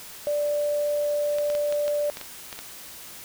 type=tone; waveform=sine; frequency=587.3 Hz; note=D5; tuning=in tune; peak=-22 dBFS; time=0.27-2.1 s; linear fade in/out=0 ms
type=clicks; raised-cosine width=0.2 ms; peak=-18 dBFS; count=9; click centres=1.385 / 1.501 / 1.551 / 1.725 / 1.88 / 2.171 / 2.213 / 2.528 / 2.59 s
effects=white hiss -42 dBFS RMS until 3.24 s